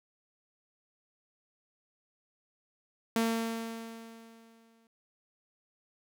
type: tone with exponential decay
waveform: sawtooth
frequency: 227.4 Hz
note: A#3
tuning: 43 cents flat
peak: -21 dBFS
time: 3.16-4.87 s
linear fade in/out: 2 ms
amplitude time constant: 370 ms
effects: none